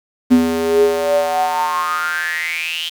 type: tone with high-pass filter sweep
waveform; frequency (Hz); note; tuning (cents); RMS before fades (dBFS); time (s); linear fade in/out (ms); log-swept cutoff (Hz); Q
square; 82.3; E2; -2; -17; 0.3-2.9; 20; 250 to 3200; 9.8
effects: 7-bit